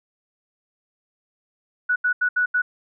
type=tone bursts at uneven times; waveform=sine; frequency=1473 Hz; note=F#6; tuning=8 cents flat; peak=-17 dBFS; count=5; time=1.89-1.96 / 2.04-2.13 / 2.21-2.29 / 2.36-2.46 / 2.54-2.62 s; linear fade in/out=10 ms; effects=none